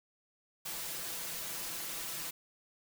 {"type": "noise with comb filter", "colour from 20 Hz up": "white", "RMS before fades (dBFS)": -40, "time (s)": [0.65, 2.31], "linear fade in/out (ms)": 10, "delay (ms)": 6, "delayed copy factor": 0.75, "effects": []}